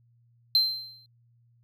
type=tone with exponential decay; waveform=triangle; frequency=4116 Hz; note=C8; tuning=29 cents flat; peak=-15 dBFS; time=0.55-1.06 s; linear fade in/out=1 ms; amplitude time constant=110 ms; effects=added 118 Hz sine -60 dBFS peak until 1.63 s